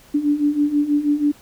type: beating tone pair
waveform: sine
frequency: 288.5 / 294.7 Hz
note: D4 / D4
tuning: -31 / +6 cents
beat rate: 6.2 Hz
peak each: -21 / -17 dBFS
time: 0.14-1.32 s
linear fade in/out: 10 ms
effects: pink hiss -49 dBFS RMS until 1.41 s